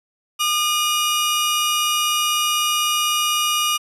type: tone pair together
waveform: sawtooth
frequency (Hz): 1216 / 2892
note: D#6 / F#7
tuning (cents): -40 / -40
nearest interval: octave + minor third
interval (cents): 1500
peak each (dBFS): -17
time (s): 0.39-3.78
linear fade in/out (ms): 20
effects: resampled to 32000 Hz